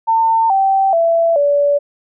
sine tone with pitch steps, 902 / 776.2 / 668 / 574.8 Hz, A5 / G5 / E5 / D5, +43 / -17 / +23 / -37 cents, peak -10 dBFS, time 0.07-1.79 s, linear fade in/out 20 ms, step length 430 ms, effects none

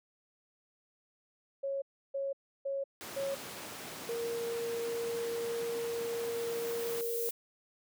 sine tone bursts, 550 Hz, C#5, 14 cents flat, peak -32 dBFS, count 4, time 1.63-3.35 s, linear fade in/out 10 ms, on 190 ms, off 320 ms
pink noise, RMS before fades -43 dBFS, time 3.01-7.01 s, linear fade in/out 0 ms
sine tone, 466.2 Hz, A#4, in tune, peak -33 dBFS, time 4.09-7.29 s, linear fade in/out 0 ms
violet noise with exponential growth, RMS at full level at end -36 dBFS, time 5.1-7.31 s, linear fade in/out 5 ms, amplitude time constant 480 ms
effects high-pass 200 Hz 12 dB/octave

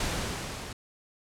pink noise with level ramp, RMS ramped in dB -29 to -40 dBFS, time 0-0.73 s, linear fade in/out 5 ms, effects low-pass 9000 Hz 12 dB/octave

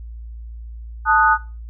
sine chord, D# diminished, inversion second, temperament equal, 880 / 1244.5 / 1480 Hz, A5 / D#6 / F#6, 0 / 0 / 0 cents, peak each -16 dBFS, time 1.05-1.38 s, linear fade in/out 50 ms, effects noise-tail reverb RT60 0.3 s tail -19 dB re dry + added 57 Hz sine -31 dBFS peak until 1.69 s

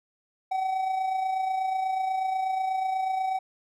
triangle tone with amplitude modulation, 759 Hz, F#5, 44 cents sharp, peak -21 dBFS, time 0.51-3.39 s, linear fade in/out 10 ms, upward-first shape sine, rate 28.2 Hz, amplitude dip 45%, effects none

